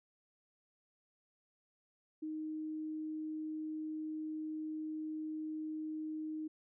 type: tone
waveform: sine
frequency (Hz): 311.1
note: D#4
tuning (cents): 0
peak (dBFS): -38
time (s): 2.22-6.48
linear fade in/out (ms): 10
effects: none